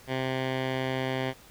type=tone with low-pass filter; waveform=10% pulse; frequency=130.81 Hz; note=C3; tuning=in tune; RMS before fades=-30 dBFS; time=0.07-1.34 s; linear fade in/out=50 ms; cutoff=2900 Hz; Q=1.7; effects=pink hiss -53 dBFS RMS until 1.5 s